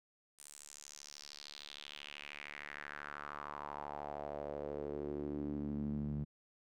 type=tone with band-pass filter sweep; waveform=sawtooth; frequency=73 Hz; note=D2; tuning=10 cents flat; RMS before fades=-44 dBFS; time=0.38-6.25 s; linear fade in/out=20 ms; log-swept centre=9200 to 170 Hz; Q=3.5; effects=none